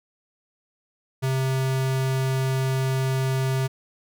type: tone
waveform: square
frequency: 132.2 Hz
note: C3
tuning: 18 cents sharp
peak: -22 dBFS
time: 1.22-3.68 s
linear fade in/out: 20 ms
effects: none